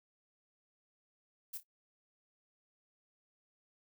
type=noise with echo; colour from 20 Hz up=violet; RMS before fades=-42 dBFS; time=1.53-1.58 s; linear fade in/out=10 ms; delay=27 ms; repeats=2; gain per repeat=-12 dB; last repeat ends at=1.634 s; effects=noise-tail reverb RT60 0.1 s tail -20 dB re dry